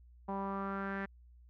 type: tone with low-pass filter sweep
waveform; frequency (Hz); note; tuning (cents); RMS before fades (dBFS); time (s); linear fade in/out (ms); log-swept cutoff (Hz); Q
sawtooth; 196; G3; 0; -38; 0.28-1.06; 10; 900 to 1800; 4.7
effects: added 60 Hz sine -56 dBFS peak until 1.49 s